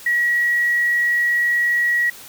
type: tone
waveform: sine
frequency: 1916 Hz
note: A#6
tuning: 47 cents sharp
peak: -15 dBFS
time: 0.06-2.1 s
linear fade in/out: 5 ms
effects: white hiss -40 dBFS RMS until 2.28 s